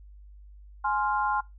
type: chord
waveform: sine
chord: F minor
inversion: first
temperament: just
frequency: 838.1 / 1047.7 / 1396.9 Hz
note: Ab5 / C6 / F6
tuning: +16 / +2 / 0 cents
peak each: -27 / -28 / -31 dBFS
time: 0.84-1.41 s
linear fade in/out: 10 ms
effects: noise-tail reverb RT60 0.2 s tail -21 dB re dry + added 50 Hz sine -46 dBFS peak until 1.58 s